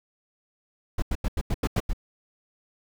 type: noise bursts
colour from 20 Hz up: brown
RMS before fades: -24 dBFS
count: 8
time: 0.98-1.933 s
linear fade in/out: 5 ms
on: 43 ms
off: 87 ms
effects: none